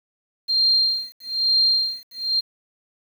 sine tone with tremolo, 4188 Hz, C8, 1 cent sharp, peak -14 dBFS, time 0.48-2.41 s, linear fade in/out 20 ms, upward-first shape sine, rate 1.1 Hz, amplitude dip 100%, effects 8-bit

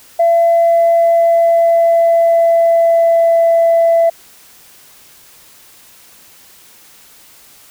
sine tone with pitch glide, 675 to 668.4 Hz, E5 to E5, +41 to +24 cents, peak -6 dBFS, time 0.19-4.1 s, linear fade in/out 10 ms, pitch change -17 cents, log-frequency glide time 0.47-3.39 s, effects tanh soft clip ceiling -4 dBFS + white hiss -43 dBFS RMS until 7.7 s

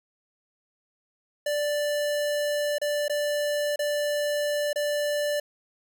square tone with dropouts, 587.3 Hz, D5, in tune, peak -25 dBFS, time 1.46-5.4 s, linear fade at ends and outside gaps 5 ms, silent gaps 2.784-2.815 / 3.082-3.096 / 3.76-3.791 / 4.731-4.758 s, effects none

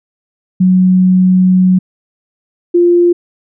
sine tone pair in turn, 184.6 / 348.5 Hz, F#3 / F4, -4 / -4 cents, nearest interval major seventh, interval 1100 cents, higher second, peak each -5 dBFS, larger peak neither, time 0.6-1.79 / 2.74-3.13 s, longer first, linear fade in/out 10 ms, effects none

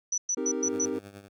sine tone bursts, 5940 Hz, F#8, 6 cents sharp, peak -25 dBFS, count 5, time 0.12-0.855 s, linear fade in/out 5 ms, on 59 ms, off 110 ms
triangle chord, C minor seventh, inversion none, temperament equal with one note detuned, 261.6 / 311.1 / 394.3 / 466.2 Hz, C4 / Eb4 / G4 / Bb4, 0 / 0 / +10 / 0 cents, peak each -32 dBFS, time 0.37-0.99 s, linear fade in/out 5 ms
10% pulse tone with tremolo, 100 Hz, G2, 35 cents sharp, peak -33 dBFS, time 0.63-1.29 s, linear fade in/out 50 ms, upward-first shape triangle, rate 9.7 Hz, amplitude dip 80%
effects none

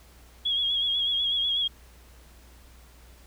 sine tone with vibrato, 3314 Hz, G#7, 4 cents flat, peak -23 dBFS, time 0.45-1.68 s, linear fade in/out 10 ms, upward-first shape sine, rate 8.1 Hz, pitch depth 44 cents each way, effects added 60 Hz sine -51 dBFS peak until 3.26 s + pink hiss -56 dBFS RMS until 3.26 s

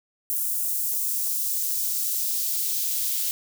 blue noise with high-pass filter sweep, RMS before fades -26 dBFS, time 0.3-3.31 s, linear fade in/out 0 ms, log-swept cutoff 9000 to 3100 Hz, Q 0.88, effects none

